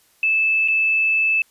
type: tone with dropouts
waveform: sine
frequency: 2624 Hz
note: E7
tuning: 9 cents flat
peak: -15 dBFS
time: 0.23-1.42 s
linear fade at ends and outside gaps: 2 ms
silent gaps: 0.678-0.683 s
effects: white hiss -58 dBFS RMS until 1.5 s + resampled to 32000 Hz